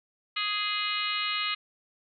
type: harmonic tone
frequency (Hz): 416.1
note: G#4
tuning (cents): +3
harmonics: 3 / 4 / 5 / 6 / 7 / 8 / 9 / 10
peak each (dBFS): -33 / -41 / -34 / -35 / -33 / -40 / -37 / -36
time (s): 0.36-1.55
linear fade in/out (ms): 10
effects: MP3 96 kbps